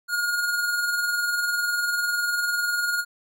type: tone with tremolo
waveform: square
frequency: 1431 Hz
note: F6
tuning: 42 cents sharp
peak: -21 dBFS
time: 0.08-3.05 s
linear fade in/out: 50 ms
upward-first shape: triangle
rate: 20 Hz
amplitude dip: 50%
effects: none